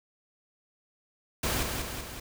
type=noise with echo; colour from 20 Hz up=pink; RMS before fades=-29 dBFS; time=1.43-1.63 s; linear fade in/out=5 ms; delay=190 ms; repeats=3; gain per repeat=-4 dB; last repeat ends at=2.2 s; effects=none